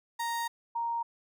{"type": "tone pair in turn", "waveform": ["35% pulse", "sine"], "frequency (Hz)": [932.3, 932.3], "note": ["A#5", "A#5"], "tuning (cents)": [0, 0], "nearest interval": "unison", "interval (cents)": 0, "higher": "neither", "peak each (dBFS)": [-29, -29], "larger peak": "neither", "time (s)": [[0.19, 0.48], [0.75, 1.03]], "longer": "first", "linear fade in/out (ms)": 10, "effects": []}